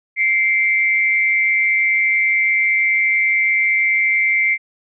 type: tone pair together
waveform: sine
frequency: 2098 / 2307 Hz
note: C7 / D7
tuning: +4 / -31 cents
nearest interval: major second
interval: 165 cents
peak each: -14 / -20 dBFS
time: 0.16-4.58 s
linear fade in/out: 50 ms
effects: none